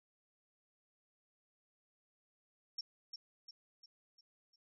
sine tone with echo, 5470 Hz, F8, 37 cents flat, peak -38 dBFS, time 2.78-2.81 s, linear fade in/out 5 ms, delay 350 ms, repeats 5, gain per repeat -6 dB, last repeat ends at 4.56 s, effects none

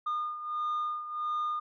sine beating tone pair, 1218 / 1219.5 Hz, D#6 / D#6, -37 / -35 cents, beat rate 1.5 Hz, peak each -30 / -35 dBFS, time 0.06-1.6 s, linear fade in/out 10 ms, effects tanh soft clip ceiling -27 dBFS

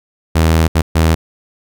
sawtooth tone bursts at uneven times, 80.7 Hz, E2, 36 cents flat, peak -5 dBFS, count 3, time 0.35-0.68 / 0.75-0.82 / 0.95-1.15 s, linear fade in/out 10 ms, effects none

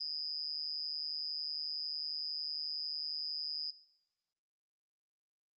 sine tone with amplitude modulation, 4978 Hz, D#8, in tune, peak -32 dBFS, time 0-3.71 s, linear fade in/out 10 ms, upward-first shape sine, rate 151 Hz, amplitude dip 100%, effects noise-tail reverb RT60 0.9 s tail -19 dB re dry + Opus 24 kbps

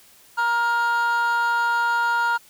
triangle tone pair together, 941 / 1409.9 Hz, A#5 / F6, +16 / +16 cents, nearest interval perfect fifth, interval 700 cents, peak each -18 dBFS, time 0.37-2.38 s, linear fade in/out 20 ms, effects tanh soft clip ceiling -14 dBFS + white hiss -52 dBFS RMS until 2.49 s

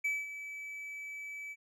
triangle tone with ADSR envelope, 2299 Hz, D7, 37 cents flat, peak -27 dBFS, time 0.04-1.56 s, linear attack 10 ms, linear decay 210 ms, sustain -12 dB, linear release 45 ms, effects none

